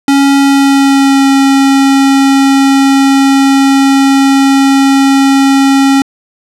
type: tone with pitch glide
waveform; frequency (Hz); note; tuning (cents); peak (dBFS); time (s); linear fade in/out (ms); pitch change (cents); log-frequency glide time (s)
square; 277.2 to 272.8; C#4 to C#4; 0 to -28; -5; 0.08-6.02; 2; -28; 0.39-1.27
effects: low-pass 10000 Hz 12 dB/octave